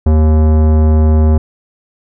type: tone with tanh clipping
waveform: sine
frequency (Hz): 77.78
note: D#2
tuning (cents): 0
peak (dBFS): -8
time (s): 0.06-1.38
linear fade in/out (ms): 5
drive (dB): 18
effects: none